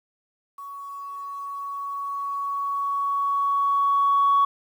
sine tone with level ramp, 1120 Hz, C#6, 18 cents sharp, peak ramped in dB -35 to -14 dBFS, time 0.58-4.45 s, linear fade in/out 5 ms, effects tanh soft clip ceiling -12 dBFS + 9-bit

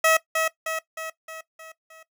15% pulse tone with echo, 643 Hz, E5, 43 cents flat, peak -10 dBFS, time 0.04-0.17 s, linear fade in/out 5 ms, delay 310 ms, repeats 6, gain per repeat -5 dB, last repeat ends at 2.03 s, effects noise-tail reverb RT60 0.1 s tail -17 dB re dry

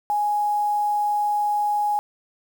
sine tone with quantisation, 831 Hz, G#5, 1 cent sharp, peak -19 dBFS, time 0.1-1.99 s, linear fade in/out 0 ms, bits 7, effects none

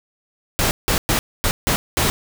pink noise bursts at uneven times, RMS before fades -18 dBFS, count 6, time 0.59-0.71 / 0.88-0.98 / 1.09-1.19 / 1.44-1.51 / 1.67-1.76 / 1.97-2.1 s, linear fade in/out 0 ms, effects none

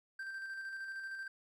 triangle tone with tremolo, 1568 Hz, G6, in tune, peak -38 dBFS, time 0.19-1.28 s, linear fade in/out 5 ms, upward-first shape square, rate 13 Hz, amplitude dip 30%, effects none

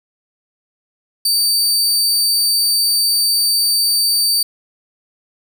sawtooth tone, 4612 Hz, D8, 32 cents flat, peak -10 dBFS, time 1.25-4.43 s, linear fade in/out 5 ms, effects none

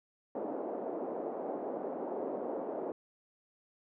white band-pass noise, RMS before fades -38 dBFS, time 0.35-2.92 s, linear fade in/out 2 ms, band 270 to 660 Hz, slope 24 dB/octave, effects none

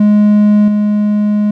triangle tone with level steps, 208.7 Hz, G#3, 9 cents sharp, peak -3 / -7 dBFS, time 0-1.51 s, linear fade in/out 5 ms, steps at 0.68 s, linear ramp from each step 2 ms, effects none

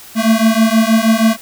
square beating tone pair, 220.2 / 226.5 Hz, A3 / A#3, +2 / -50 cents, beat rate 6.3 Hz, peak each -13 dBFS, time 0.15-1.37 s, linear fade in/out 50 ms, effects white hiss -37 dBFS RMS until 1.41 s

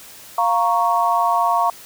sine chord, Bb minor, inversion second, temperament equal, 698.5 / 932.3 / 1108.7 Hz, F5 / Bb5 / Db6, 0 / 0 / 0 cents, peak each -19 dBFS, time 0.38-1.7 s, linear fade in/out 2 ms, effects white hiss -41 dBFS RMS until 1.85 s

